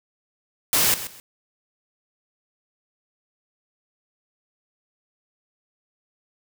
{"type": "noise with echo", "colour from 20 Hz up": "white", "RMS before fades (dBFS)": -19, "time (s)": [0.73, 0.94], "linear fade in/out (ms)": 0, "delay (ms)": 130, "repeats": 2, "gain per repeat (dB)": -13, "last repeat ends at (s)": 1.2, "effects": []}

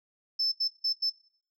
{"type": "tone bursts at uneven times", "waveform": "sine", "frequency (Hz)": 5274, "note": "E8", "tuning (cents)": 0, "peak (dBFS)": -24, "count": 4, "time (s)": [[0.39, 0.52], [0.6, 0.68], [0.84, 0.93], [1.02, 1.1]], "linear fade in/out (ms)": 10, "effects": ["noise-tail reverb RT60 0.5 s tail -19 dB re dry", "tanh soft clip ceiling -21 dBFS"]}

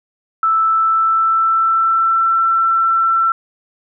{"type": "tone with pitch glide", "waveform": "sine", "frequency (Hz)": [1318.5, 1342.3], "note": ["E6", "E6"], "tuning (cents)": [0, 31], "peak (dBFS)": -11, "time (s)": [0.43, 3.32], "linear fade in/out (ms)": 2, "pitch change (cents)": 31, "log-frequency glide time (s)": [0.64, 2.35], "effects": []}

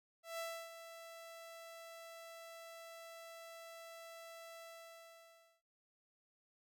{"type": "tone with ADSR envelope", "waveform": "sawtooth", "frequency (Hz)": 664, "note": "E5", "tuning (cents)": 12, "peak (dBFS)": -36, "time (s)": [0.23, 5.62], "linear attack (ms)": 160, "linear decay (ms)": 300, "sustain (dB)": -11, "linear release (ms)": 1000, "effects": ["noise-tail reverb RT60 0.3 s tail -21 dB re dry"]}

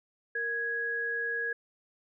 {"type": "tone pair together", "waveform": "sine", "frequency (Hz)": [465.1, 1661.2], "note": ["A#4", "G#6"], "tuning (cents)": [-4, 0], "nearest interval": "octave + minor seventh", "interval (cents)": 2204, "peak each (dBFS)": [-38, -30], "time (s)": [0.35, 1.53], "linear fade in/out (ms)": 5, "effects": []}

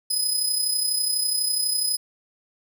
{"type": "tone with amplitude modulation", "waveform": "20% pulse", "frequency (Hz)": 5040, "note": "D#8", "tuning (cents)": 21, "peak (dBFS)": -14, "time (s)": [0.1, 1.97], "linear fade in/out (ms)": 10, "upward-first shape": "sine", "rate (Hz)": 32.1, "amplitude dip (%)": 50, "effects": []}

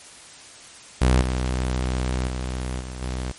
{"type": "tone with level steps", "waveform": "sawtooth", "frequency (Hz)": 63.2, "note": "B1", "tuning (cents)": 41, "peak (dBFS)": [-11, -18, -22, -28, -22], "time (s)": [1.01, 3.32], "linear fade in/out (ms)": 10, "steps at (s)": [1.21, 2.27, 2.8, 3.01], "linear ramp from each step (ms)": 10, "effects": ["white hiss -44 dBFS RMS until 3.38 s", "MP3 48 kbps"]}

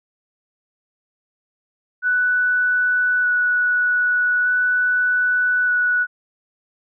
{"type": "tone with vibrato", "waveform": "sine", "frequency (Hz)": 1479, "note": "F#6", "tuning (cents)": -1, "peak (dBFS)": -15, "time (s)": [2.02, 6.07], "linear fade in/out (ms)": 50, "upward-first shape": "square", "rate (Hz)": 0.41, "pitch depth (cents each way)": 8, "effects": []}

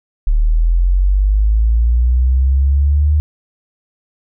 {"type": "linear sweep", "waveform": "sine", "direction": "up", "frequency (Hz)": [36.5, 75.9], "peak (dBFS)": -9, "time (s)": [0.27, 3.2], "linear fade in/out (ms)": 0, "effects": []}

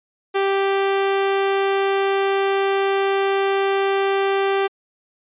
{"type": "tone", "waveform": "sawtooth", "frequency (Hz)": 392, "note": "G4", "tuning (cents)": 0, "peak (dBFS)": -13, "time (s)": [0.34, 4.68], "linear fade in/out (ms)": 20, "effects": ["resampled to 8000 Hz"]}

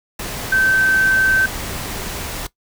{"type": "tone in noise", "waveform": "sine", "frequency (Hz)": 1546, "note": "G6", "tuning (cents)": -24, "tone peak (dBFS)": -12, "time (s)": [0.52, 1.46], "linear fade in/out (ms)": 5, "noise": "pink", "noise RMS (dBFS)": -27, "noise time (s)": [0.19, 2.47], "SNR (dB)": 12, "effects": ["noise-tail reverb RT60 0.1 s tail -18 dB re dry"]}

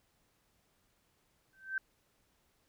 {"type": "tone with exponential growth", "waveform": "sine", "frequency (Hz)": 1552, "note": "G6", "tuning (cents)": -18, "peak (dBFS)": -29, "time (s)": [1.53, 1.78], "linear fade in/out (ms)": 2, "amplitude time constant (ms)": 54, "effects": ["pink hiss -74 dBFS RMS until 2.68 s"]}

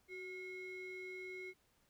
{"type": "ring-modulated tone", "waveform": "triangle", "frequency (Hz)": 898, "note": "A5", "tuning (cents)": 35, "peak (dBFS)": -40, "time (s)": [0.08, 1.54], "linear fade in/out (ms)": 50, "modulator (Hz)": 1270, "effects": ["pink hiss -75 dBFS RMS until 1.89 s"]}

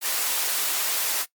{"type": "high-pass noise", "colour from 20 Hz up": "white", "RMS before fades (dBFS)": -25, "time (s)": [0.01, 1.26], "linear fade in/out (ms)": 50, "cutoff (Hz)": 490, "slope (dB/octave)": 12, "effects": ["noise-tail reverb RT60 0.1 s tail -19 dB re dry", "MP3 96 kbps"]}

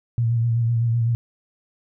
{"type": "tone with vibrato", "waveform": "sine", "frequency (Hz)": 116.54, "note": "A#2", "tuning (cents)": 0, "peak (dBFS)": -17, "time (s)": [0.18, 1.15], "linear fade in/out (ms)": 0, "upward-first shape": "sine", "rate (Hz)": 7.9, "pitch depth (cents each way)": 38, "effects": []}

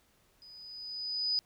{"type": "tone with level ramp", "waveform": "sine", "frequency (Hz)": 4978, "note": "D#8", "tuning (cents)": 0, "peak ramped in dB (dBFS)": [-51, -26], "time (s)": [0.42, 1.39], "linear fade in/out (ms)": 0, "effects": ["pink hiss -68 dBFS RMS until 1.45 s"]}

